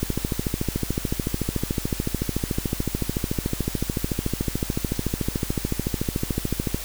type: click train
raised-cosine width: 3 ms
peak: -10 dBFS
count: 93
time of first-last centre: 0.03-6.745 s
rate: 13.7 Hz
effects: added 50 Hz sine -36 dBFS peak until 6.84 s + white hiss -35 dBFS RMS until 6.84 s